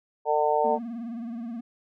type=harmonic tone; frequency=150.3 Hz; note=D3; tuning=40 cents sharp; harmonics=3 / 4 / 5 / 6; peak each=-26 / -26 / -26 / -26 dBFS; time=0.25-0.79 s; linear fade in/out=50 ms
type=tone with vibrato; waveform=triangle; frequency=233.1 Hz; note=A#3; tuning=in tune; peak=-30 dBFS; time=0.64-1.61 s; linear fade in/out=10 ms; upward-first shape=sine; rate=19 Hz; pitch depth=79 cents each way
effects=none